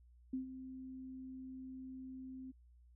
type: tone with ADSR envelope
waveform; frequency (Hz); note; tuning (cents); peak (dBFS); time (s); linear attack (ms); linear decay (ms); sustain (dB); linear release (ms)
sine; 260.1; C4; -10; -35; 0.33-2.52; 6; 120; -11; 17
effects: added 60 Hz sine -61 dBFS peak until 2.95 s